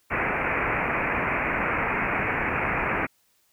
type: low-pass noise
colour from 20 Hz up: white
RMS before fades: -26 dBFS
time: 0.1-3.07 s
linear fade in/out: 20 ms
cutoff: 2500 Hz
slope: 96 dB/octave
effects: white hiss -66 dBFS RMS until 3.52 s